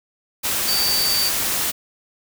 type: tone in noise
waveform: sine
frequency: 4605 Hz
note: D8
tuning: 35 cents flat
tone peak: -19 dBFS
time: 0.67-1.3 s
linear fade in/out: 20 ms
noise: white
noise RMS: -22 dBFS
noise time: 0.43-1.72 s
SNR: 0 dB
effects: none